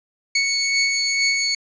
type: beating tone pair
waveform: 20% pulse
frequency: 2217 / 2219.2 Hz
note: C#7 / C#7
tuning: 0 / +1 cents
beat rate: 2.2 Hz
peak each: -13 / -21 dBFS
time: 0.35-1.55 s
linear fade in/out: 5 ms
effects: resampled to 16000 Hz + 8-bit